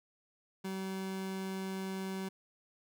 30% pulse tone, 190.8 Hz, G3, 47 cents flat, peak -34 dBFS, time 0.64-2.29 s, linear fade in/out 10 ms, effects none

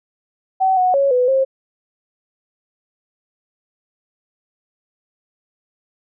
sine tone with pitch steps, 760 / 735 / 554 / 498.4 / 533 Hz, F#5 / F#5 / C#5 / B4 / C5, +46 / -12 / -1 / +16 / +32 cents, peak -12 dBFS, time 0.6-1.45 s, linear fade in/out 20 ms, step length 170 ms, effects none

